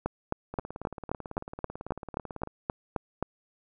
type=two click trains; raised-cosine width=1 ms; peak=-14 / -24 dBFS; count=13 / 36; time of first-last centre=0.06-3.226 / 0.54-2.474 s; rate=3.79 / 18.1 Hz; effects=none